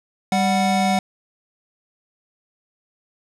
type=tone pair together; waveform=square; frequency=196 / 740 Hz; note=G3 / F#5; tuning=0 / 0 cents; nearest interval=octave + major seventh; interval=2300 cents; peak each=-20 dBFS; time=0.32-0.99 s; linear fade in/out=2 ms; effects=low-pass 9000 Hz 12 dB/octave